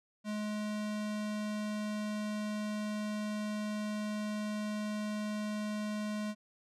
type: tone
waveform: square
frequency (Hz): 211.1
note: G#3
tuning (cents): +29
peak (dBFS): -35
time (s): 0.24-6.35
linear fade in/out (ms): 50
effects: low-pass 9000 Hz 12 dB/octave